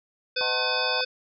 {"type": "harmonic tone", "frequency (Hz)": 506, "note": "B4", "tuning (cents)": 42, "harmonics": [1, 3, 5, 7, 9, 10], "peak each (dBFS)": [-31, -31, -31, -31, -31, -31], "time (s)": [0.36, 1.05], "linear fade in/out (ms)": 10}
{"type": "chord", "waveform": "sine", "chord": "D# diminished seventh", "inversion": "none", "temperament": "just", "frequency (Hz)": [622.3, 746.7, 896, 1075.3], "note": ["D#5", "F#5", "A5", "C6"], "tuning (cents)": [0, 16, 31, 47], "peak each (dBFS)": -35, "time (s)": [0.41, 1.01], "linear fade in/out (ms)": 0}
{"effects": []}